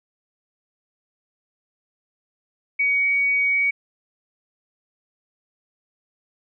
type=tone; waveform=sine; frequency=2251 Hz; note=C#7; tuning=26 cents sharp; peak=-17 dBFS; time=2.79-3.71 s; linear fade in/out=10 ms; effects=none